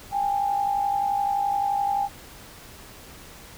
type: tone pair together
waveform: sine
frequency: 801 / 852.6 Hz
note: G5 / G#5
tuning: +37 / +45 cents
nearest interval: minor second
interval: 108 cents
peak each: -22 / -29 dBFS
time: 0.11-2.09 s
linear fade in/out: 50 ms
effects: pink hiss -45 dBFS RMS until 3.57 s